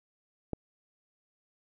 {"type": "click", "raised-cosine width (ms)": 2, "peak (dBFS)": -19, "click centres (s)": 0.533, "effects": []}